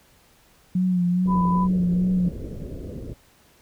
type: tone with vibrato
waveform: sine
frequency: 180.1 Hz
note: F#3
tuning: 46 cents flat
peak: -18 dBFS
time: 0.75-2.29 s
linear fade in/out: 5 ms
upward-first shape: sine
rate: 2.4 Hz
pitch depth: 42 cents each way
type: low-pass noise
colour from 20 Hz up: pink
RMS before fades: -34 dBFS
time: 1.25-3.14 s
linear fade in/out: 10 ms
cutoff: 540 Hz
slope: 48 dB/octave
type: tone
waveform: sine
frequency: 997 Hz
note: B5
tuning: 16 cents sharp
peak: -23 dBFS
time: 1.27-1.68 s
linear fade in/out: 50 ms
effects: pink hiss -57 dBFS RMS until 3.61 s